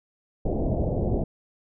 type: low-pass noise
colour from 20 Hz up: pink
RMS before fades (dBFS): -25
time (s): 0.45-1.24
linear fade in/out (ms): 5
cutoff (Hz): 700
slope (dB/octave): 48
effects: none